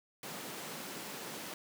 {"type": "high-pass noise", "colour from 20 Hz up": "pink", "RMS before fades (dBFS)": -44, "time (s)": [0.23, 1.54], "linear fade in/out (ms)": 2, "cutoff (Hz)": 160, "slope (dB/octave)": 24, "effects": []}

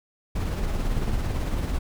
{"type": "noise with tremolo", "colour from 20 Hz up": "brown", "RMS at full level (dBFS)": -24, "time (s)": [0.35, 1.79], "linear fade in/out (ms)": 10, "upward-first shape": "sine", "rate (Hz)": 18, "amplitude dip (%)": 35, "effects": []}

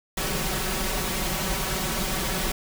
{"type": "noise with comb filter", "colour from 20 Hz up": "pink", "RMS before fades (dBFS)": -27, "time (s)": [0.17, 2.52], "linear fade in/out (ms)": 5, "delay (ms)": 5.3, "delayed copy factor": 0.75, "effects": []}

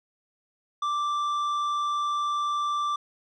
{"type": "tone with tanh clipping", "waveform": "sine", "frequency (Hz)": 1174.7, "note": "D6", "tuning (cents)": 0, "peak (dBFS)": -26, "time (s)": [0.82, 2.96], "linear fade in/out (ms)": 5, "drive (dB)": 8, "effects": []}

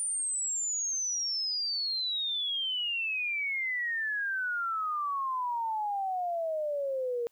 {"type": "exponential sweep", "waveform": "sine", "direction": "down", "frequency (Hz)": [9300, 466.2], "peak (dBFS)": -29, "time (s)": [0, 7.27], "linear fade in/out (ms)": 0, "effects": ["white hiss -71 dBFS RMS until 7.31 s"]}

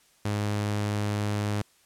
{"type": "tone", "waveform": "sawtooth", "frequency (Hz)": 103.83, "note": "G#2", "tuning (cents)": 0, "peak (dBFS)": -22, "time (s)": [0.25, 1.62], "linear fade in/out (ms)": 5, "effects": ["white hiss -62 dBFS RMS until 1.85 s", "low-pass 11000 Hz 12 dB/octave"]}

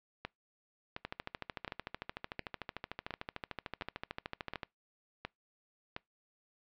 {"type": "two click trains", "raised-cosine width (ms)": 0.3, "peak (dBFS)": [-22, -22], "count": [9, 49], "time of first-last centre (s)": [[0.25, 5.964], [1.05, 4.632]], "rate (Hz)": [1.4, 13.4], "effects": ["noise-tail reverb RT60 0.2 s tail -25 dB re dry", "low-pass 4000 Hz 12 dB/octave"]}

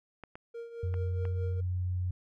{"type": "clicks", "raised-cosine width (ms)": 0.5, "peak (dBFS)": -29, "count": 4, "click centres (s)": [0.237, 0.355, 0.941, 1.253]}
{"type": "tone with tremolo", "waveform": "triangle", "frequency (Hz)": 466.2, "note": "A#4", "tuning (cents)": 0, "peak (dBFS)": -35, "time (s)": [0.54, 1.61], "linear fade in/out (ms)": 10, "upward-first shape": "triangle", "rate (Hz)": 4.7, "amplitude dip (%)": 70}
{"type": "tone with pitch glide", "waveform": "sine", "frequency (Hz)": [90.1, 90.67], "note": ["F#2", "F#2"], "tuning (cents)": [-45, -35], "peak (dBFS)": -29, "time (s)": [0.83, 2.11], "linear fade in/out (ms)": 5, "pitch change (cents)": 10, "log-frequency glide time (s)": [1.33, 1.58]}
{"effects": []}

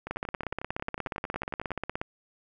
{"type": "two click trains", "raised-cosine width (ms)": 0.5, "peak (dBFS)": [-16, -21], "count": [33, 19], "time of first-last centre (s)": [[0.11, 2.015], [0.07, 1.706]], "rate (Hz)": [16.8, 11], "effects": []}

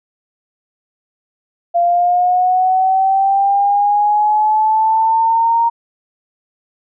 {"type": "linear sweep", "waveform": "sine", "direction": "up", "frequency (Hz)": [688, 932.3], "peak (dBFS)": -10, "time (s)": [1.74, 5.7], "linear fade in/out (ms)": 20, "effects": []}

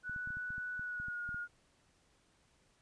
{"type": "tone with pitch glide", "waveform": "sine", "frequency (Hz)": [1480, 1431.2], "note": ["F#6", "F6"], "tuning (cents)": [0, 42], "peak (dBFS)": -38, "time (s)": [0.03, 1.48], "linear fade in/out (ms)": 50, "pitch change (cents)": -58, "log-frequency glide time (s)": [0.79, 1.25]}
{"type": "clicks", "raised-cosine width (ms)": 5, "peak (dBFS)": -38, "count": 12, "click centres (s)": [0.096, 0.162, 0.274, 0.305, 0.37, 0.505, 0.581, 0.795, 1, 1.084, 1.291, 1.345]}
{"effects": ["pink hiss -71 dBFS RMS until 2.81 s", "resampled to 22050 Hz"]}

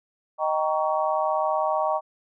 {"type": "chord", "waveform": "sine", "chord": "Eb dominant seventh", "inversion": "none", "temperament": "just", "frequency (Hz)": [622.3, 777.8, 933.4, 1120.1], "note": ["Eb5", "G5", "Bb5", "Db6"], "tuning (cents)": [0, -14, 2, 18], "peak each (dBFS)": [-25, -27, -28, -28], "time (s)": [0.38, 2.01], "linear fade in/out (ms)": 50, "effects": []}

